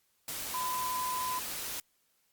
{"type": "tone in noise", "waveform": "sine", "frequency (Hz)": 1009, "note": "B5", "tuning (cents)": 37, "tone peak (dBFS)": -32, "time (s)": [0.54, 1.39], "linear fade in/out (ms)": 2, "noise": "white", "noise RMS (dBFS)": -38, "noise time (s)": [0.28, 1.8], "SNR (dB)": 3, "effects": ["white hiss -73 dBFS RMS until 2.32 s", "Opus 48 kbps"]}